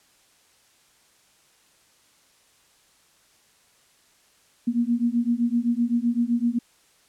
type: beating tone pair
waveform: sine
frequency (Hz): 233.4 / 241.2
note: A#3 / B3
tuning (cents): +2 / -41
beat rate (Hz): 7.8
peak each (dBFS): -23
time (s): 4.67-6.59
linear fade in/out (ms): 10
effects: white hiss -60 dBFS RMS until 7.08 s + low-pass 10000 Hz 12 dB/octave